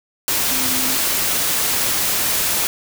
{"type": "tone in noise", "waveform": "sine", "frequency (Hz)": 258.3, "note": "C4", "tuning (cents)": -22, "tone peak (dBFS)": -28, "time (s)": [0.51, 0.95], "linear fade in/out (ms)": 0, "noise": "white", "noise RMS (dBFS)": -19, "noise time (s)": [0.28, 2.67], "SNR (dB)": -12, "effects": []}